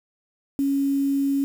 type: tone with quantisation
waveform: sine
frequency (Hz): 277.2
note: C#4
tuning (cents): 0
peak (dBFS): -19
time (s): 0.59-1.44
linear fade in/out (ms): 0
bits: 7
effects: none